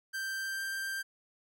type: tone with pitch glide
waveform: 45% pulse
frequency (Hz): 1568 to 1577.1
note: G6 to G6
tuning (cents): 0 to +10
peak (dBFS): -34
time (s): 0.13-1.03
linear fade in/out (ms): 20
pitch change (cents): +10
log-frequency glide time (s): 0.4-0.58
effects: none